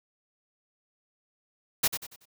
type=noise with echo; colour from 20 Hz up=white; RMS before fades=-23 dBFS; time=1.83-1.88 s; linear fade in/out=10 ms; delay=94 ms; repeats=4; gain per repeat=-9 dB; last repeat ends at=2.256 s; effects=none